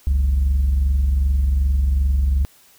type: tone pair together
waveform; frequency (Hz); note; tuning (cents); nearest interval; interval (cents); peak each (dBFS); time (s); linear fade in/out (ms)
sine; 45.69 / 68.3; F#1 / C#2; -21 / -25; perfect fifth; 696; -21 / -13; 0.07-2.45; 0
effects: tanh soft clip ceiling -12 dBFS + white hiss -52 dBFS RMS until 2.78 s